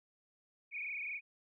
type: tone with frequency modulation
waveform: sine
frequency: 2342 Hz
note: D7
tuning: 5 cents flat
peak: -38 dBFS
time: 0.71-1.21 s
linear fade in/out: 50 ms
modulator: 24.4 Hz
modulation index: 6
effects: none

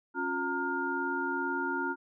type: tone cluster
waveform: sine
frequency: 274 / 356.2 / 919 / 1415 Hz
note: C#4 / F4 / A#5 / F6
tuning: -20 / +34 / -25 / +22 cents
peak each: -36 / -36 / -35 / -33 dBFS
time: 0.14-1.96 s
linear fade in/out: 50 ms
effects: none

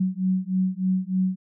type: beating tone pair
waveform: sine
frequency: 185 / 188.3 Hz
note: F#3 / F#3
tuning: 0 / +31 cents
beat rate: 3.3 Hz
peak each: -24 dBFS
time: 0-1.36 s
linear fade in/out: 10 ms
effects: none

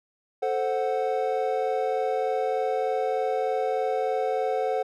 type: chord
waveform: triangle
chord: F# diminished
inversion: first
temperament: equal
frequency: 440 / 523.3 / 740 Hz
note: A4 / C5 / F#5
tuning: 0 / 0 / 0 cents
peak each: -26 dBFS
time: 0.42-4.83 s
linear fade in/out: 10 ms
effects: none

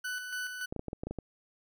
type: tone with tremolo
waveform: 40% pulse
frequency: 1493 Hz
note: F#6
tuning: 15 cents sharp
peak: -33 dBFS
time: 0.04-0.66 s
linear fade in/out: 10 ms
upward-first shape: square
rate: 3.5 Hz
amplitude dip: 45%
type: clicks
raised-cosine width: 2 ms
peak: -23 dBFS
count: 9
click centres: 0.725 / 0.763 / 0.794 / 0.883 / 0.931 / 1.035 / 1.07 / 1.11 / 1.187 s
effects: none

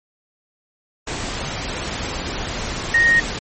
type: tone in noise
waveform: sine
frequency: 1864.7 Hz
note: A#6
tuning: in tune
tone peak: -11 dBFS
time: 2.94-3.2 s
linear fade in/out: 5 ms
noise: pink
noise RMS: -26 dBFS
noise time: 1.07-3.39 s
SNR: +12 dB
effects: MP3 32 kbps

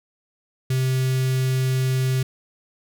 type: tone with notch filter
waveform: square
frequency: 130.3 Hz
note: C3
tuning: 7 cents flat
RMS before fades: -21 dBFS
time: 0.7-2.23 s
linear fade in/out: 5 ms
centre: 820 Hz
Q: 0.52
effects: none

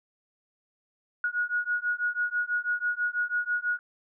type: beating tone pair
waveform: sine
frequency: 1448 / 1454.1 Hz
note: F#6 / F#6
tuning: -38 / -31 cents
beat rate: 6.1 Hz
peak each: -29 dBFS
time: 1.24-3.79 s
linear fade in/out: 2 ms
effects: none

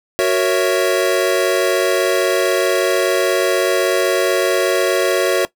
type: chord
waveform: square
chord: F# dominant seventh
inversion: none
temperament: equal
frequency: 370 / 466.2 / 554.4 / 659.3 Hz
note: F#4 / A#4 / C#5 / E5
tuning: 0 / 0 / 0 / 0 cents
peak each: -18 / -21 / -19 / -21 dBFS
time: 0.19-5.45 s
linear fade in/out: 0 ms
effects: noise-tail reverb RT60 0.1 s tail -18 dB re dry

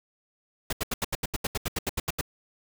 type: noise bursts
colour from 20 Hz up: pink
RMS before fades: -28 dBFS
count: 15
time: 0.7-2.212 s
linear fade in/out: 5 ms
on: 28 ms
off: 78 ms
effects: none

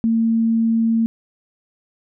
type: tone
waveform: sine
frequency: 226.9 Hz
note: A#3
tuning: 47 cents flat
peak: -14 dBFS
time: 0.04-1.06 s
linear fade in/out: 0 ms
effects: none

